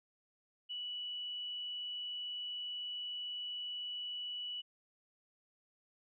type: tone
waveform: sine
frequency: 2951 Hz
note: F#7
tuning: 5 cents flat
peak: -39 dBFS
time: 0.69-4.62 s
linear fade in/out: 20 ms
effects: none